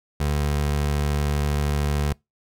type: tone with pitch glide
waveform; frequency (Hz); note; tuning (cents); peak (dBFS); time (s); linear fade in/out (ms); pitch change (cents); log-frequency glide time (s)
25% pulse; 73.42 to 72.95; D2 to D2; 0 to -11; -17; 0.2-2.13; 5; -11; 0.3-0.48
effects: noise-tail reverb RT60 0.2 s tail -25 dB re dry